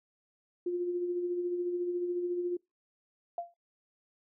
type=tone with tremolo; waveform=sine; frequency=353.1 Hz; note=F4; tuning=19 cents sharp; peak=-28 dBFS; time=0.66-2.57 s; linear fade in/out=5 ms; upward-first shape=sine; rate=14 Hz; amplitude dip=40%
type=tone with exponential decay; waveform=sine; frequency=690 Hz; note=F5; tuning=21 cents flat; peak=-29 dBFS; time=3.38-3.54 s; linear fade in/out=2 ms; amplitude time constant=34 ms
effects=noise-tail reverb RT60 0.2 s tail -25 dB re dry